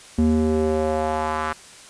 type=tone with band-pass filter sweep; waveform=square; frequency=77.9 Hz; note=D#2; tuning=3 cents sharp; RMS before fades=-21 dBFS; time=0.18-1.53 s; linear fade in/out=5 ms; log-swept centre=220 to 1300 Hz; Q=2.1; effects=white hiss -44 dBFS RMS until 1.89 s + resampled to 22050 Hz